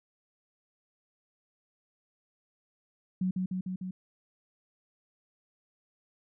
sine tone with echo, 185 Hz, F#3, in tune, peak -26 dBFS, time 3.21-3.31 s, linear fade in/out 5 ms, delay 150 ms, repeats 4, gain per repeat -2 dB, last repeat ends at 3.91 s, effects none

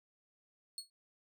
30% pulse tone with exponential decay, 4341 Hz, C#8, 37 cents flat, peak -34 dBFS, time 0.78-0.9 s, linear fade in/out 1 ms, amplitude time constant 24 ms, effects none

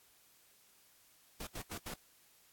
pink noise bursts at uneven times, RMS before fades -43 dBFS, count 4, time 1.4-1.47 / 1.55-1.62 / 1.71-1.78 / 1.86-1.94 s, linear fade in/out 5 ms, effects white hiss -66 dBFS RMS until 2.52 s + AAC 64 kbps

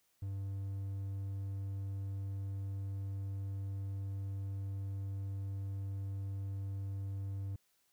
triangle tone, 98 Hz, G2, in tune, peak -35 dBFS, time 0.22-7.56 s, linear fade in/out 5 ms, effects white hiss -75 dBFS RMS until 7.92 s

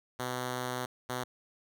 5% pulse tone bursts at uneven times, 125.7 Hz, B2, 31 cents sharp, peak -22 dBFS, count 2, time 0.19-0.86 / 1.09-1.24 s, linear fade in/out 10 ms, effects none

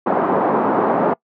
white band-pass noise, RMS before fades -17 dBFS, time 0.06-1.14 s, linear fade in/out 10 ms, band 180 to 1000 Hz, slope 24 dB/octave, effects noise-tail reverb RT60 0.1 s tail -24 dB re dry

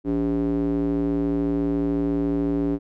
square tone with band-pass filter, 57 Hz, A#1, 38 cents flat, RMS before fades -23 dBFS, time 0.04-2.79 s, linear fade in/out 50 ms, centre 320 Hz, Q 4.9, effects none

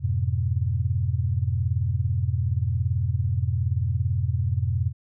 sine chord, F diminished, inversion none, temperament just, 87.31 / 104.77 / 125.72 Hz, F2 / Ab2 / Cb3, 0 / +16 / +31 cents, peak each -25 / -26 / -26 dBFS, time 0-4.93 s, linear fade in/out 50 ms, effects none

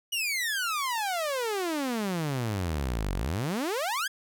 sawtooth exponential two-way sweep, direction down then up, 2956 to 43.65 to 1700 Hz, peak -24 dBFS, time 0.12-4.08 s, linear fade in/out 10 ms, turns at 3.15 s, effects none

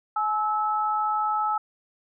sine tone pair together, 850 / 1302.7 Hz, G#5 / E6, +40 / -21 cents, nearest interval perfect fifth, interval 739 cents, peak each -25 dBFS, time 0.16-1.58 s, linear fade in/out 5 ms, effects none

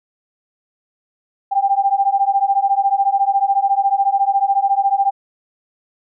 sine beating tone pair, 784 / 798 Hz, G5 / G5, 0 / +31 cents, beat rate 14 Hz, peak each -16 dBFS, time 1.51-5.11 s, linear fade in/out 20 ms, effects none

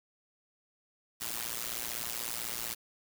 white noise with amplitude modulation, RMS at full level -33 dBFS, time 1.2-2.75 s, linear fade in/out 20 ms, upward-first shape sine, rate 116 Hz, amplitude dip 100%, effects none

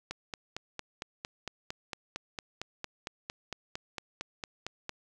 click train, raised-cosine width 0.2 ms, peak -19 dBFS, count 22, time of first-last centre 0.11-4.894 s, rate 4.39 Hz, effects none

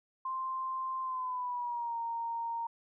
sine tone with pitch glide, 1046.5 to 927 Hz, C6 to A#5, 0 to -10 cents, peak -33 dBFS, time 0.25-2.67 s, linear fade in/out 5 ms, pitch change -210 cents, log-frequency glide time 1.02-1.97 s, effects none

